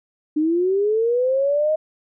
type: linear sweep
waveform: sine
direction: up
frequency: 297.4 to 630 Hz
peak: -16 dBFS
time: 0.36-1.76 s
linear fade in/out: 10 ms
effects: none